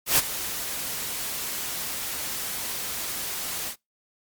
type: noise with ADSR envelope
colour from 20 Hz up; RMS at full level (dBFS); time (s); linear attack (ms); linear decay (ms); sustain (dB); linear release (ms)
white; -17; 0.06-3.76; 120; 28; -14; 79
effects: noise-tail reverb RT60 0.2 s tail -25 dB re dry + MP3 96 kbps